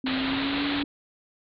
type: tone with pitch glide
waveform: sine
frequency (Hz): 261.6 to 285.3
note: C4 to C#4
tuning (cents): 0 to +50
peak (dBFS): -26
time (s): 0.04-0.84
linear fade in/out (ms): 2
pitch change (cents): +150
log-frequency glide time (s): 0.15-0.64
type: low-pass noise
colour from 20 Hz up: white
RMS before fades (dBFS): -31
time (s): 0.06-0.83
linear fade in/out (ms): 5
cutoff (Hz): 4200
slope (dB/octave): 96
effects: none